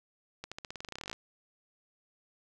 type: accelerating click train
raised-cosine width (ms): 0.2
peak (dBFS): -23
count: 19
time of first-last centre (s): 0.44-1.13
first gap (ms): 76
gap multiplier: 0.91
effects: none